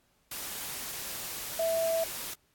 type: tone in noise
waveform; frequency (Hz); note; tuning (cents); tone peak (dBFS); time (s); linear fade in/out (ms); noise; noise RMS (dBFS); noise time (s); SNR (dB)
sine; 658; E5; -3; -26; 1.59-2.04; 5; white; -38; 0.31-2.34; +9
effects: pink hiss -70 dBFS RMS until 2.54 s + AAC 64 kbps

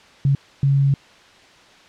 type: tone bursts at uneven times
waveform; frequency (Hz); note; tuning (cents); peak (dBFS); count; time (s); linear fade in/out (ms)
sine; 138.59; C#3; 0; -13; 2; 0.25-0.35 / 0.63-0.94; 2
effects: white hiss -48 dBFS RMS until 1.88 s + low-pass 4000 Hz 12 dB/octave

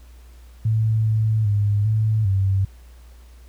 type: tone with pitch steps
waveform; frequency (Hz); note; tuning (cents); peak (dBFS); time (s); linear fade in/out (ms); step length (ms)
sine; 110.4 / 109.6 / 102.9 / 109 / 96.8; A2 / A2 / G#2 / A2 / G2; +6 / -6 / -16 / -16 / -21; -16; 0.65-2.65; 5; 400
effects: added 60 Hz sine -42 dBFS peak until 3.48 s + pink hiss -56 dBFS RMS until 3.48 s

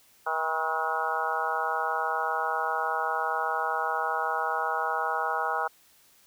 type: harmonic tone with a mistuned harmonic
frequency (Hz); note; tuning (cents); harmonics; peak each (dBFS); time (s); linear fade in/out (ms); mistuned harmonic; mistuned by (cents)
160.3; E3; -48; 3 / 4 / 5 / 6 / 7 / 8 / 9; -37 / -36 / -31 / -34 / -35 / -32 / -33; 0.26-5.68; 10; 7; -51
effects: white hiss -60 dBFS RMS until 6.26 s

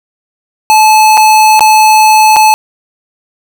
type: tone with dropouts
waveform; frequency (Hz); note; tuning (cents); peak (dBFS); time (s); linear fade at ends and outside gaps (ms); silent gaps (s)
square; 865; A5; -30; -3; 0.7-2.54; 0; 1.172-1.176 / 1.594-1.607 / 2.361-2.366
effects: none

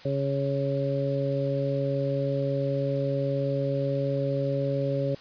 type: harmonic tone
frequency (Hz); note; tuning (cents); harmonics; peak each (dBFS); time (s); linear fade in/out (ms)
138.59; C#3; 0; 1 / 2 / 3 / 4; -28 / -33 / -33 / -28; 0.05-5.15; 5
effects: white hiss -48 dBFS RMS until 5.2 s + resampled to 11025 Hz

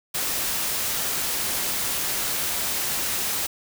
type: noise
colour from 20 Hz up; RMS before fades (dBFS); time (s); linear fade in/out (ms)
white; -26; 0.14-3.47; 10
effects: none

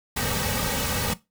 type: noise with comb filter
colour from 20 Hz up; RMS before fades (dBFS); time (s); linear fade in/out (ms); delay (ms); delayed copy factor
pink; -26; 0.16-1.14; 10; 2.9; -0.8
effects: noise-tail reverb RT60 0.2 s tail -17 dB re dry

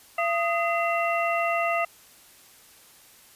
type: harmonic tone with a mistuned harmonic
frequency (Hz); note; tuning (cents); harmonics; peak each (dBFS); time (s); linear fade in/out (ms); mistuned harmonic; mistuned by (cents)
680; F5; -46; 1 / 2 / 3 / 4; -25 / -28 / -30 / -31; 0.18-1.85; 5; 2; -150
effects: white hiss -53 dBFS RMS until 3.35 s + resampled to 32000 Hz

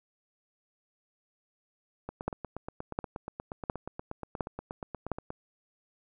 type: two click trains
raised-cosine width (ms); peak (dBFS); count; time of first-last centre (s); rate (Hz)
1; -23 / -15; 28 / 5; 2.09-5.304 / 2.28-5.117; 8.4 / 1.41
effects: none

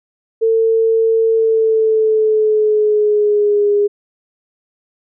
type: tone with pitch glide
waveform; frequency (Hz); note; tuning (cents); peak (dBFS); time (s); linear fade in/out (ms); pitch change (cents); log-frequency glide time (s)
sine; 450 to 410.3; A4 to G#4; +39 to -21; -10; 0.41-3.88; 20; -160; 1.29-3.71
effects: none

